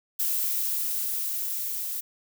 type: noise with level ramp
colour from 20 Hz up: violet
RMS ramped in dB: -26 to -32 dBFS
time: 0.19-2.01 s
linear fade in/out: 10 ms
effects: none